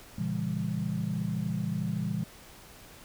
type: chord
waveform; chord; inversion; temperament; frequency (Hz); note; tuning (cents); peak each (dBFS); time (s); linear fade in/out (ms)
sine; A# diminished seventh; none; just; 116.54 / 139.85 / 167.82 / 201.4; A#2 / C#3 / E3 / G3; 0 / +16 / +31 / +47; -35 / -36 / -32 / -33; 0.18-2.24; 5
effects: tanh soft clip ceiling -19 dBFS + pink hiss -51 dBFS RMS until 3.04 s